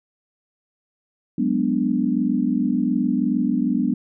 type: chord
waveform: sine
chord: G# half-diminished seventh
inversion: third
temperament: equal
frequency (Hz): 185 / 207.7 / 246.9 / 293.7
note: F#3 / G#3 / B3 / D4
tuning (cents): 0 / 0 / 0 / 0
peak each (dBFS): -26 / -24 / -21 / -24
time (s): 1.38-3.94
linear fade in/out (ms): 5
effects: none